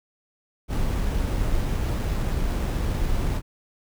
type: noise with sample-and-hold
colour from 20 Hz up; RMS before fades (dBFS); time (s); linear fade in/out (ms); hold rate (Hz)
brown; -24; 0.68-3.42; 50; 8820
effects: none